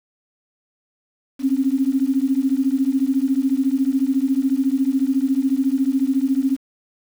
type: beating tone pair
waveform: sine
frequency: 261.6 / 275.6 Hz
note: C4 / C#4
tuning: 0 / -10 cents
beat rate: 14 Hz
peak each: -19 dBFS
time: 1.39-6.58 s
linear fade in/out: 50 ms
effects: 7-bit